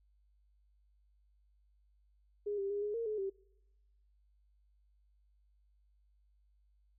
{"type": "tone with pitch steps", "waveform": "sine", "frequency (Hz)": [412, 394.4, 407.3, 416, 461.5, 427.6, 388.9], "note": ["G#4", "G4", "G#4", "G#4", "A#4", "A4", "G4"], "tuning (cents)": [-14, 11, -34, 3, -17, -49, -14], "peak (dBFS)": -34, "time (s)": [2.46, 3.3], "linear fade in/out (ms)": 10, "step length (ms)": 120, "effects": ["noise-tail reverb RT60 0.9 s tail -24 dB re dry", "added 50 Hz sine -67 dBFS peak until 6.98 s"]}